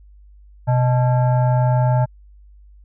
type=tone with frequency modulation; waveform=sine; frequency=126.3 Hz; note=B2; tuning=39 cents sharp; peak=-13 dBFS; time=0.67-2.06 s; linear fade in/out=20 ms; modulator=746 Hz; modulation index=0.62; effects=added 50 Hz sine -43 dBFS peak until 2.84 s